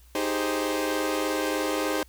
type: chord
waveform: sawtooth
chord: Ab major seventh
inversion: second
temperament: equal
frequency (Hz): 311.1 / 392 / 415.3 / 523.3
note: Eb4 / G4 / Ab4 / C5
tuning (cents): 0 / 0 / 0 / 0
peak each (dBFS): -25 / -28 / -30 / -26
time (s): 0.15-2.03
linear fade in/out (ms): 2
effects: added 60 Hz sine -51 dBFS peak until 2.08 s + white hiss -60 dBFS RMS until 2.08 s